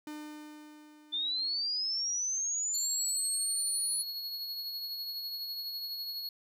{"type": "tone with exponential decay", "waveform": "45% pulse", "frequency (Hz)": 301.7, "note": "D4", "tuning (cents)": 47, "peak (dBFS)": -39, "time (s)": [0.07, 2.47], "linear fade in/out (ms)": 2, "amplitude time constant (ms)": 520}
{"type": "linear sweep", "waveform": "sine", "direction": "up", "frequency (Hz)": [3520, 10000], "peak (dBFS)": -30, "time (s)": [1.12, 4.03], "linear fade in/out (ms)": 20}
{"type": "tone with tremolo", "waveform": "square", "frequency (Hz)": 4336, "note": "C#8", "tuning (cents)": -39, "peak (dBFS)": -35, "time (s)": [2.74, 6.29], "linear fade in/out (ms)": 2, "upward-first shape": "triangle", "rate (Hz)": 12, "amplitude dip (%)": 40}
{"effects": []}